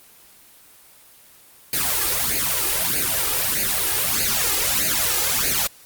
white noise with flanger, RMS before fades -21 dBFS, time 1.73-5.67 s, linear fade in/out 2 ms, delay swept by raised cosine 0.44 to 2.44 ms, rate 1.6 Hz, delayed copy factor +0.85, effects white hiss -49 dBFS RMS until 5.85 s + Opus 24 kbps

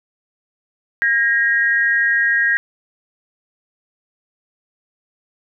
sine tone pair together, 1623.8 / 1883 Hz, G#6 / A#6, -39 / +17 cents, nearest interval minor third, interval 256 cents, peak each -16 / -16 dBFS, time 1.02-2.57 s, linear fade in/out 0 ms, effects none

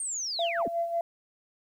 sine linear sweep, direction down, 8870 to 170 Hz, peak -30 dBFS, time 0-0.68 s, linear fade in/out 2 ms
sine tone with tremolo, 679 Hz, F5, 49 cents flat, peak -24 dBFS, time 0.39-1.01 s, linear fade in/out 2 ms, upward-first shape sine, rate 5.5 Hz, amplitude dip 60%
effects tanh soft clip ceiling -17 dBFS + 10-bit

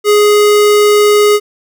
square tone, 416.4 Hz, G#4, 5 cents sharp, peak -6 dBFS, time 0.04-1.4 s, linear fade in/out 50 ms, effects none

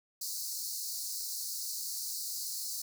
pink high-pass noise, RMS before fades -38 dBFS, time 0.21-2.82 s, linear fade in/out 5 ms, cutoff 4200 Hz, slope 96 dB/octave, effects none

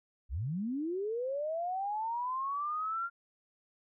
sine linear sweep, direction up, 49 to 1400 Hz, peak -32 dBFS, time 0.29-3.1 s, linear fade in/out 50 ms, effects none

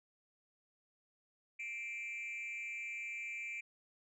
sine tone with frequency modulation, 2349 Hz, D7, in tune, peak -38 dBFS, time 1.59-3.61 s, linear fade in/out 10 ms, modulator 233 Hz, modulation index 0.61, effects tanh soft clip ceiling -39 dBFS

